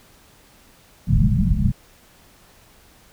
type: low-pass noise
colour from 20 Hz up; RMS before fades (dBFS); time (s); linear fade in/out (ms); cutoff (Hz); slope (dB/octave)
white; -17; 1.07-1.72; 20; 210; 96
effects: pink hiss -52 dBFS RMS until 3.12 s